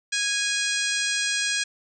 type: harmonic tone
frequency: 826 Hz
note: G#5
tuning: 10 cents flat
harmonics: 2 / 3 / 4 / 5 / 6 / 7 / 8 / 9 / 10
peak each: -28 / -30 / -31 / -32 / -33 / -33 / -34 / -35 / -35 dBFS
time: 0.12-1.64 s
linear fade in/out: 10 ms
effects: none